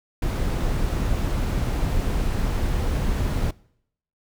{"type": "noise", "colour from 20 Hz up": "brown", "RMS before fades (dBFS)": -23, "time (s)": [0.22, 3.51], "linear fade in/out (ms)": 5, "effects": ["noise-tail reverb RT60 0.7 s tail -23 dB re dry"]}